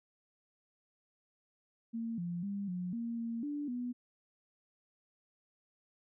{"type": "tone with pitch steps", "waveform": "sine", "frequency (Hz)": [228.8, 173.5, 200.3, 179.5, 232.8, 230.9, 291.5, 245.2], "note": ["A#3", "F3", "G3", "F3", "A#3", "A#3", "D4", "B3"], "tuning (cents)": [-32, -11, 38, 48, -2, -16, -13, -12], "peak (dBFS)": -35, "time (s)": [1.93, 3.93], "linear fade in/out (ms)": 20, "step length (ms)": 250, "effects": []}